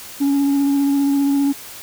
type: tone with vibrato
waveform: sine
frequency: 280 Hz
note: C#4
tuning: 18 cents sharp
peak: -11 dBFS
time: 0.2-1.53 s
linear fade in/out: 20 ms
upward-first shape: sine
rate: 15 Hz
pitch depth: 17 cents each way
effects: tanh soft clip ceiling -13 dBFS + white hiss -36 dBFS RMS until 1.82 s